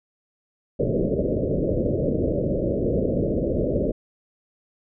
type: low-pass noise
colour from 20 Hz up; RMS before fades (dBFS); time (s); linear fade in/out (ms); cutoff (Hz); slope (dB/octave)
white; -23; 0.79-3.92; 10; 600; 96
effects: none